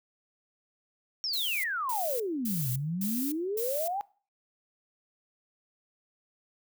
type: exponential two-way sweep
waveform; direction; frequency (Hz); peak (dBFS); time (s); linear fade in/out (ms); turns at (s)
sine; down then up; 5588 to 121.2 to 833; -29; 1.24-4.01; 0; 2.7
type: noise bursts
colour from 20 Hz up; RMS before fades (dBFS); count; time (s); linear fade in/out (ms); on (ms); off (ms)
violet; -35; 5; 1.33-3.88; 5; 310; 250
effects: noise-tail reverb RT60 0.4 s tail -22 dB re dry